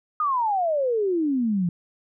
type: exponential sweep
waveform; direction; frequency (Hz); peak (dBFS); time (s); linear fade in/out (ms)
sine; down; 1258 to 167.5; -20; 0.2-1.69; 2
effects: none